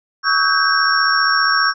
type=tone cluster; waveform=sine; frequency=1125 / 1286 / 1534 / 1609 / 5500 Hz; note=C#6 / E6 / G6 / G6 / F8; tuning=+25 / -43 / -38 / +45 / -27 cents; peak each=-19 dBFS; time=0.23-1.74 s; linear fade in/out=50 ms; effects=none